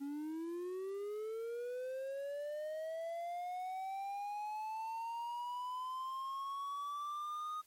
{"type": "linear sweep", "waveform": "triangle", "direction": "up", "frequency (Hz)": [276, 1244.5], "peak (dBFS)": -37, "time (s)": [0, 7.62], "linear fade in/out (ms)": 20, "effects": ["white hiss -68 dBFS RMS until 7.66 s", "MP3 64 kbps"]}